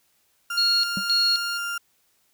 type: tone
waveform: 35% pulse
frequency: 1396.9 Hz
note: F6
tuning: in tune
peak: -25 dBFS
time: 0.5-1.78 s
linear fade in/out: 5 ms
type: tone with tremolo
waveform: sine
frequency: 4315 Hz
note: C#8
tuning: 47 cents flat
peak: -18 dBFS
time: 0.57-1.58 s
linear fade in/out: 10 ms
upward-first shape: square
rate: 1.9 Hz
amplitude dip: 75%
type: tone with exponential decay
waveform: triangle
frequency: 192 Hz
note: G3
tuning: 36 cents flat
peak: -21 dBFS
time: 0.97-1.05 s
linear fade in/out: 2 ms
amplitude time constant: 17 ms
effects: white hiss -66 dBFS RMS until 2.33 s